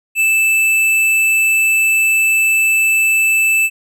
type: tone with tanh clipping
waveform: sine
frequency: 2637 Hz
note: E7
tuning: in tune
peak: -12 dBFS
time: 0.15-3.7 s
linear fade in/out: 50 ms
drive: 15 dB
effects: none